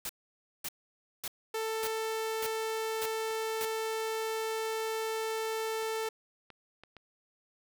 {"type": "noise bursts", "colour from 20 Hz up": "white", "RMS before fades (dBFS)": -37, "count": 7, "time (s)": [0.05, 3.651], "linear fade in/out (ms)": 2, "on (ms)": 43, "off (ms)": 550}
{"type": "tone", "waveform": "sawtooth", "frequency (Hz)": 443.1, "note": "A4", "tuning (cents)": 12, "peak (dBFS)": -28, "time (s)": [1.54, 6.09], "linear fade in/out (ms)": 5}
{"type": "clicks", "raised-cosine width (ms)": 0.3, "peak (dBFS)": -34, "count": 6, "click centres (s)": [3.308, 5.827, 6.06, 6.503, 6.836, 6.967]}
{"effects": []}